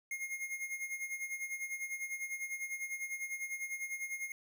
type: tone with tremolo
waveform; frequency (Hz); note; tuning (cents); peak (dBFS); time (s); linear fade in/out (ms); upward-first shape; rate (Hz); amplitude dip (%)
square; 2140; C7; +38; -36; 0.11-4.32; 2; sine; 10; 70
effects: none